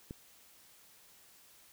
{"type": "click", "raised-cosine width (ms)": 3, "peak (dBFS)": -29, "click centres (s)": 0.109, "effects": ["white hiss -61 dBFS RMS until 1.72 s"]}